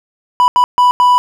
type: tone bursts at uneven times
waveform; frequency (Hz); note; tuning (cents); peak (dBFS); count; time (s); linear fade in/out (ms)
triangle; 987.8; B5; 0; -4; 4; 0.4-0.48 / 0.56-0.64 / 0.78-0.91 / 1-1.18; 0
effects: none